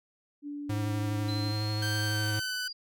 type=tone; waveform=sine; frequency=290 Hz; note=D4; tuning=22 cents flat; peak=-35 dBFS; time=0.42-1.54 s; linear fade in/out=50 ms
type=tone with vibrato; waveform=square; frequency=106.2 Hz; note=G#2; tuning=39 cents sharp; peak=-30 dBFS; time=0.69-2.4 s; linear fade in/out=10 ms; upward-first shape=triangle; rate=12 Hz; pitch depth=19 cents each way
type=exponential sweep; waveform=sine; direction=up; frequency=4046 to 4821 Hz; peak=-37 dBFS; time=1.28-2.73 s; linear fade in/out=10 ms
type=tone with pitch glide; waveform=sawtooth; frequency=1567 to 1498 Hz; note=G6 to F#6; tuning=-1 to +21 cents; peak=-29 dBFS; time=1.82-2.68 s; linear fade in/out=5 ms; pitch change=-78 cents; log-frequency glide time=2.05-2.55 s
effects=none